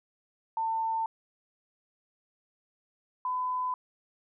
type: tone pair in turn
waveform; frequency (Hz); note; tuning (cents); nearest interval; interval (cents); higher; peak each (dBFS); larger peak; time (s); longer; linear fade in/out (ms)
sine; 897 / 1006.8; A5 / B5; +33 / +33; major second; 200; second; -27 / -28; first; 0.57-1.06 / 3.25-3.74; neither; 2
effects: none